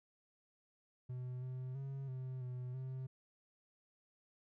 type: tone with pitch steps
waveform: triangle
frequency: 125.8 / 128.3 / 136.3 / 129.3 / 125.4 / 130.5 Hz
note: B2 / C3 / C#3 / C3 / B2 / C3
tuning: +32 / -34 / -29 / -20 / +27 / -4 cents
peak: -39 dBFS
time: 1.09-3.07 s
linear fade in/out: 10 ms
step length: 330 ms
effects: none